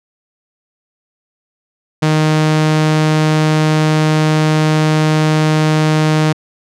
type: tone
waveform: sawtooth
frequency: 155.1 Hz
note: D#3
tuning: 5 cents flat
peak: -6 dBFS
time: 2.02-6.33 s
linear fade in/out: 10 ms
effects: low-pass 7000 Hz 12 dB/octave